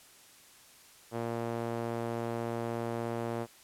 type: tone with band-pass filter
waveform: sawtooth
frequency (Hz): 116.54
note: A#2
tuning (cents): 0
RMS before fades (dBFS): -35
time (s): 1.11-3.47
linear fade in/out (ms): 50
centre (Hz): 550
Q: 0.92
effects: white hiss -57 dBFS RMS until 3.63 s + low-pass 12000 Hz 12 dB/octave